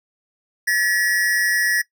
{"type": "tone pair together", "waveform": "square", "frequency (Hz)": [1723, 1913.4], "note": ["A6", "A#6"], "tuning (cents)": [-37, 45], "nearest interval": "major second", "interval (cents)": 182, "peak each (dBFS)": -20, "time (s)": [0.67, 1.82], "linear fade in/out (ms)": 10, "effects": ["noise-tail reverb RT60 0.1 s tail -20 dB re dry"]}